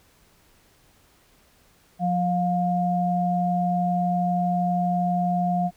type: tone pair together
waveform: sine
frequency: 178.7 / 708.8 Hz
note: F3 / F5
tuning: +40 / +25 cents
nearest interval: 2 octaves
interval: 2385 cents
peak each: -23 dBFS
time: 1.99-5.71 s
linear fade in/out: 50 ms
effects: pink hiss -59 dBFS RMS until 5.76 s